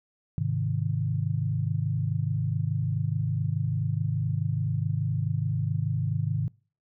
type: chord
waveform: sine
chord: Ab major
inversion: none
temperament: equal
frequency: 103.83 / 130.81 / 155.56 Hz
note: Ab2 / C3 / Eb3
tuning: 0 / 0 / 0 cents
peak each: -29 dBFS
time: 0.38-6.48 s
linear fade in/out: 0 ms
effects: noise-tail reverb RT60 0.4 s tail -26 dB re dry